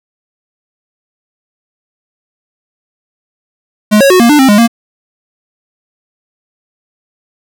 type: tone with pitch steps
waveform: square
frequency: 211.2 / 551 / 367.4 / 234.9 / 296.9 / 265.5 / 206.3 / 232.9 Hz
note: G#3 / C#5 / F#4 / A#3 / D4 / C4 / G#3 / A#3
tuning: +29 / -11 / -12 / +13 / +19 / +25 / -11 / -1 cents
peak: -4 dBFS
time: 3.91-4.678 s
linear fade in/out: 20 ms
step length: 96 ms
effects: none